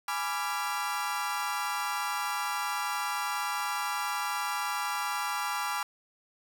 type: chord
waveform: 35% pulse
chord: G# diminished seventh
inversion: none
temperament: equal with one note detuned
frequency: 830.6 / 987.8 / 1174.7 / 1376.9 Hz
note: G#5 / B5 / D6 / F6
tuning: 0 / 0 / 0 / -25 cents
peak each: -34 dBFS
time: 0.08-5.83 s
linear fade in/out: 2 ms
effects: none